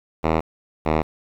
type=tone pair in turn; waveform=5% pulse; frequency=80 / 78.17 Hz; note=D#2 / D#2; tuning=+49 / +9 cents; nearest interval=unison; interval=40 cents; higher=first; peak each=-6 dBFS; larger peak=neither; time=0.23-0.41 / 0.85-1.03 s; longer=neither; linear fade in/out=20 ms; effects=low-pass 2000 Hz 12 dB/octave + 8-bit